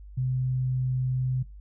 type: tone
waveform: sine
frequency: 128.6 Hz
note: C3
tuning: 30 cents flat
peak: -24 dBFS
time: 0.17-1.43 s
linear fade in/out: 10 ms
effects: noise-tail reverb RT60 0.2 s tail -19 dB re dry + added 50 Hz sine -42 dBFS peak until 1.6 s